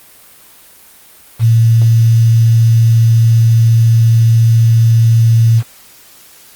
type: tone with quantisation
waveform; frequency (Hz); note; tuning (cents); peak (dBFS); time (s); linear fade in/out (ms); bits
sine; 114.3; A#2; -34; -5; 1.39-5.63; 50; 5
effects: white hiss -41 dBFS RMS until 6.55 s + Opus 32 kbps